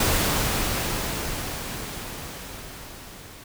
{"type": "noise with level ramp", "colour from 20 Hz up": "pink", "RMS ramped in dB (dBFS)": [-21, -44], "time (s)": [0, 3.44], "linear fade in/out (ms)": 5, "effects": []}